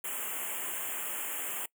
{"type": "band-stop noise", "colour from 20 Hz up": "white", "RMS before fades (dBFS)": -36, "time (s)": [0.04, 1.66], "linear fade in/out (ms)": 5, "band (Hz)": [3200, 6900], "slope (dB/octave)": 96, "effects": ["noise-tail reverb RT60 0.1 s tail -23 dB re dry", "high-pass 300 Hz 12 dB/octave"]}